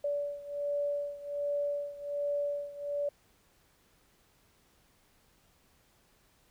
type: beating tone pair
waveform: sine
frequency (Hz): 576 / 577.3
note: D5 / D5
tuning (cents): -34 / -30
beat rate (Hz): 1.3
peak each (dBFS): -33 / -36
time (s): 0.04-3.09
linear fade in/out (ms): 5
effects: pink hiss -67 dBFS RMS until 6.5 s